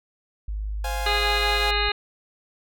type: tone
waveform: sine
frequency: 51.8 Hz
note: G#1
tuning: 4 cents flat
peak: -26 dBFS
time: 0.48-1.89 s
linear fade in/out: 5 ms
type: chord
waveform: sawtooth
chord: F minor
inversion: second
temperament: equal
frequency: 523.3 / 698.5 / 830.6 Hz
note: C5 / F5 / Ab5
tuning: 0 / 0 / 0 cents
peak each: -31 / -31 / -27 dBFS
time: 0.84-1.71 s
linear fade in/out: 5 ms
type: harmonic tone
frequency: 412.7 Hz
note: G#4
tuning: 11 cents flat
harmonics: 1 / 2 / 3 / 4 / 5 / 6 / 7 / 9 / 10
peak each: -30 / -30 / -30 / -30 / -30 / -30 / -30 / -30 / -30 dBFS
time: 1.06-1.92 s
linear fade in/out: 5 ms
effects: none